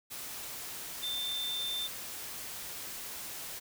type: tone in noise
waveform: sine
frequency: 3568 Hz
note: A7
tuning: 23 cents sharp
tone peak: -33 dBFS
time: 1.02-1.88 s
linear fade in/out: 20 ms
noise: white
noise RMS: -42 dBFS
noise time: 0.1-3.6 s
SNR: +6 dB
effects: none